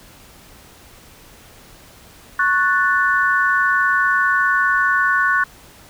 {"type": "chord", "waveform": "sine", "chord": "F# minor", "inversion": "second", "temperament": "equal with one note detuned", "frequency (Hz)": [1104.9, 1480, 1760], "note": ["C#6", "F#6", "A6"], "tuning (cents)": [-6, 0, 0], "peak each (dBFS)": [-19, -16, -21], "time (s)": [2.39, 5.44], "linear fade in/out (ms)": 5, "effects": ["pink hiss -45 dBFS RMS until 5.89 s"]}